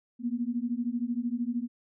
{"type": "beating tone pair", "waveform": "sine", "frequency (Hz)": [233.1, 246.1], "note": ["A#3", "B3"], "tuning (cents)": [0, -6], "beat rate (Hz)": 13, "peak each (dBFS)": -31, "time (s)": [0.19, 1.68], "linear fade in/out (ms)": 50, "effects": []}